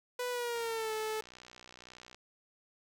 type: tone with pitch glide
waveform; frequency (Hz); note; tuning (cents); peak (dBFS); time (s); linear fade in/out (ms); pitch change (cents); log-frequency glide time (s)
sawtooth; 493.9 to 435; B4 to A4; 0 to -20; -30; 0.19-1.21; 5; -220; 0.3-0.93
type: click train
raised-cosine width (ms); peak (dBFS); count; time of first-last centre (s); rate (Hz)
0.2; -34; 99; 0.56-2.146; 61.8
effects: none